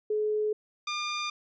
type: tone pair in turn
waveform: sine / 15% pulse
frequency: 425.6 / 1203.8 Hz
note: G#4 / D6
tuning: +42 / +42 cents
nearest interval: octave + tritone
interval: 1800 cents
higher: second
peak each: -25 / -24 dBFS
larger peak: second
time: 0.1-0.53 / 0.87-1.3 s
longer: neither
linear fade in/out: 5 ms
effects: resampled to 16000 Hz